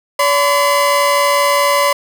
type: tone pair together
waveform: 30% pulse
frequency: 571 / 1017.4 Hz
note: D5 / C6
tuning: -49 / -49 cents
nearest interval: minor seventh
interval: 1000 cents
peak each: -11 dBFS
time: 0.19-1.93 s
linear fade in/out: 5 ms
effects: none